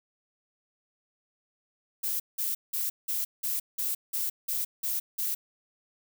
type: noise bursts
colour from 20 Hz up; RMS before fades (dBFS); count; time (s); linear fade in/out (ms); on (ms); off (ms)
violet; -30; 10; 2.03-5.35; 10; 170; 180
effects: none